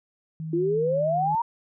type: tone with pitch glide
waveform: sine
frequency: 159.2 to 156.56 Hz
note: D#3 to D#3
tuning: +40 to +11 cents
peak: -30 dBFS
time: 0.4-1.35 s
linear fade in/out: 0 ms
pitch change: -29 cents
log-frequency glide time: 0.81-0.91 s
type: exponential sweep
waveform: sine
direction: up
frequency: 329.3 to 957 Hz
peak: -21 dBFS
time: 0.53-1.42 s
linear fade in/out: 5 ms
effects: none